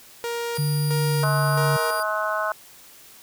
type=tone with tremolo; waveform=sawtooth; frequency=470 Hz; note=A#4; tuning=14 cents sharp; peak=-22 dBFS; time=0.24-2 s; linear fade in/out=0 ms; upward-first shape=square; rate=1.5 Hz; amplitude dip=65%
type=tone; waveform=15% pulse; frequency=4800 Hz; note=D8; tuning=37 cents sharp; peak=-25 dBFS; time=0.55-2.03 s; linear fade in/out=5 ms
type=tone with pitch glide; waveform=sine; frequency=146.83 to 143.31 Hz; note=D3 to D3; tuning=0 to -42 cents; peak=-20 dBFS; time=0.58-1.77 s; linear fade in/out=10 ms; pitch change=-42 cents; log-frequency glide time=1.07-1.26 s
type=harmonic tone; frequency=212.8 Hz; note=G#3; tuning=42 cents sharp; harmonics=3 / 4 / 5 / 6 / 7; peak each=-27 / -33 / -28 / -29 / -28 dBFS; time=1.23-2.52 s; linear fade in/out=2 ms
effects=white hiss -48 dBFS RMS until 3.22 s